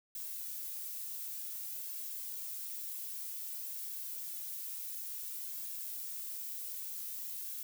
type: noise with flanger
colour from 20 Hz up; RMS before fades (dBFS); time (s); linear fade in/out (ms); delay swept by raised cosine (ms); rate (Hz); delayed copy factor
violet; -42; 0.15-7.63; 2; 1.8 to 2.74; 0.54; +0.5
effects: none